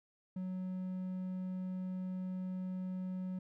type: tone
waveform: triangle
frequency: 185 Hz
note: F#3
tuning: in tune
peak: -35 dBFS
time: 0.36-3.39 s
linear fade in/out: 5 ms
effects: none